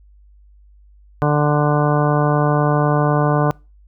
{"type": "harmonic tone", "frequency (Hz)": 148, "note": "D3", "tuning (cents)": 14, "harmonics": [1, 2, 3, 4, 5, 6, 7, 8, 10], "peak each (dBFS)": [-16, -22, -22, -22, -23, -29, -24, -27, -30], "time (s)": [1.22, 3.51], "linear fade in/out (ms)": 0, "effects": ["noise-tail reverb RT60 0.3 s tail -25 dB re dry", "added 50 Hz sine -45 dBFS peak until 3.87 s"]}